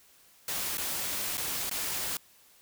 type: noise with dropouts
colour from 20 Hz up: white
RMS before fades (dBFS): -33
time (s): 0.48-2.17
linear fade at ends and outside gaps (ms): 2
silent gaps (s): 0.772-0.78 / 1.372-1.378 / 1.696-1.712
effects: white hiss -60 dBFS RMS until 2.61 s